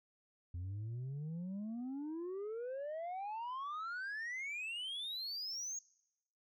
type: exponential sweep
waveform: sine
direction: up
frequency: 85 to 6690 Hz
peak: -37 dBFS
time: 0.54-5.79 s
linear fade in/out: 5 ms
effects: noise-tail reverb RT60 0.9 s tail -26 dB re dry + tanh soft clip ceiling -39 dBFS